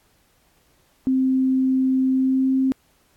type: tone with pitch glide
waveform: sine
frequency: 261.6 to 264.2 Hz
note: C4 to C4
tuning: 0 to +17 cents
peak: -16 dBFS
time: 1.07-2.72 s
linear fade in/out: 0 ms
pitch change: +17 cents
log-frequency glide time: 2.11-2.54 s
effects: pink hiss -61 dBFS RMS until 3.16 s + AAC 64 kbps